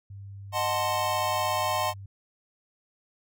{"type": "tone with pitch glide", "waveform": "sine", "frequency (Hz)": [99, 98.26], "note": ["G2", "G2"], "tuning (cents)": [18, 5], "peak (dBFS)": -39, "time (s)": [0.1, 2.06], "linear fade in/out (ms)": 5, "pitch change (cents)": -13, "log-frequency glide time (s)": [1.24, 1.81]}
{"type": "chord", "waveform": "square", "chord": "D# diminished seventh", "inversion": "none", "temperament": "equal with one note detuned", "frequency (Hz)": [616.5, 740, 880, 1046.5], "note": ["D#5", "F#5", "A5", "C6"], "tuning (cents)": [-16, 0, 0, 0], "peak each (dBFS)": [-32, -32, -32, -30], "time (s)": [0.52, 1.94], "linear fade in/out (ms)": 50}
{"effects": []}